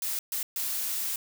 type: noise bursts at uneven times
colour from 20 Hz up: blue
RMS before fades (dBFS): -31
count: 3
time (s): 0.02-0.19 / 0.32-0.43 / 0.56-1.16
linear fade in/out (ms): 2
effects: none